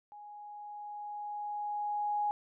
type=tone with level ramp; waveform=sine; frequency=830.6 Hz; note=G#5; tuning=in tune; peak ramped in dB=-47 to -28 dBFS; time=0.12-2.31 s; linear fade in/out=0 ms; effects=none